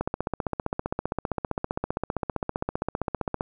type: click train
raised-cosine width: 1 ms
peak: -12 dBFS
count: 53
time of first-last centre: 0.01-3.409 s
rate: 15.3 Hz
effects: none

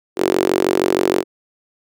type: tone with high-pass filter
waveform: sawtooth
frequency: 46.39 Hz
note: F#1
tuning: 5 cents sharp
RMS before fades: -17 dBFS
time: 0.16-1.24 s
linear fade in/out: 50 ms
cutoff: 370 Hz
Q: 4.6
effects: none

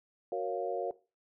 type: chord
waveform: sine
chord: Gb major seventh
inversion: none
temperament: equal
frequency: 370 / 466.2 / 554.4 / 698.5 Hz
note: Gb4 / Bb4 / Db5 / F5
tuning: 0 / 0 / 0 / 0 cents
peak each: -37 / -36 / -37 / -37 dBFS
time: 0.32-0.91 s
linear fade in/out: 2 ms
effects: noise-tail reverb RT60 0.3 s tail -18 dB re dry

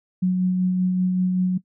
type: tone with tremolo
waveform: sine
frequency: 183.4 Hz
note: F#3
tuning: 15 cents flat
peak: -16 dBFS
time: 0.22-1.58 s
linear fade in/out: 10 ms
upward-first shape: sine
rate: 5.2 Hz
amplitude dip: 25%
effects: noise-tail reverb RT60 0.1 s tail -18 dB re dry

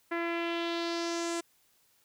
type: tone with low-pass filter sweep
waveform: sawtooth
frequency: 338.4 Hz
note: E4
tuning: 45 cents sharp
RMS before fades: -33 dBFS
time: 0.11-1.41 s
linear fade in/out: 10 ms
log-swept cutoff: 1900 to 8200 Hz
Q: 2.6
effects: white hiss -68 dBFS RMS until 2.04 s

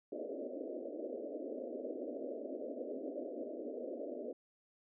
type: band-pass noise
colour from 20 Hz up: white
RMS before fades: -43 dBFS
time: 0.12-4.33 s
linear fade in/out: 5 ms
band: 240 to 630 Hz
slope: 96 dB/octave
effects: none

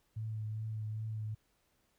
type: tone with vibrato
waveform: sine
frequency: 108.9 Hz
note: A2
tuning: 17 cents flat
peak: -36 dBFS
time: 0.16-1.35 s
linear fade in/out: 10 ms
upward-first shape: triangle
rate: 2.5 Hz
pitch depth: 25 cents each way
effects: pink hiss -75 dBFS RMS until 1.98 s

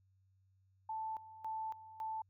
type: tone with tremolo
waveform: sine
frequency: 880 Hz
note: A5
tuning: in tune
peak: -38 dBFS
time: 0.89-2.22 s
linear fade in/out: 5 ms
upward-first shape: square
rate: 1.8 Hz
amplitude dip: 80%
effects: added 95 Hz sine -69 dBFS peak until 2.29 s

